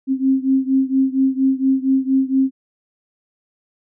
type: beating tone pair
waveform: sine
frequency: 264.6 / 268.9 Hz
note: C4 / C4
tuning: +20 / +47 cents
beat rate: 4.3 Hz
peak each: -16 / -18 dBFS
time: 0.07-2.51 s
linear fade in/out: 50 ms
effects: none